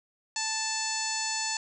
harmonic tone, 880 Hz, A5, in tune, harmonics 1 / 2 / 3 / 4 / 5 / 6 / 7 / 8 / 9, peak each -36 / -38 / -38 / -44 / -35 / -39 / -38 / -35 / -41 dBFS, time 0.36-1.57 s, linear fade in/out 2 ms, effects none

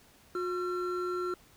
triangle tone pair together, 359.9 / 1358.8 Hz, F#4 / F6, -48 / -48 cents, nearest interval octave + major seventh, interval 2300 cents, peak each -30 / -34 dBFS, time 0.35-1.34 s, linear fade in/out 2 ms, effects pink hiss -60 dBFS RMS until 1.56 s

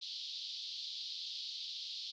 pink band-pass noise, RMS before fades -44 dBFS, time 0.01-2.12 s, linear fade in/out 20 ms, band 3400 to 4800 Hz, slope 48 dB/octave, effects none

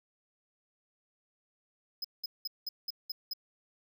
square tone bursts, 5070 Hz, D#8, 32 cents sharp, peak -34 dBFS, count 7, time 2.02-3.335 s, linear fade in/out 5 ms, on 25 ms, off 190 ms, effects none

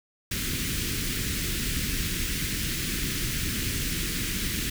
pink band-stop noise, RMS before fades -29 dBFS, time 0.31-4.7 s, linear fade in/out 5 ms, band 340 to 1700 Hz, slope 24 dB/octave, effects none

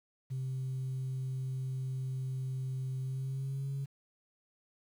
sine tone with pitch glide, 130.81 to 137.63 Hz, C3 to C#3, 0 to -12 cents, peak -32 dBFS, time 0.3-3.86 s, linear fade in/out 20 ms, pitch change +88 cents, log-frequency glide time 3.01-3.71 s, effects tanh soft clip ceiling -31 dBFS + 10-bit

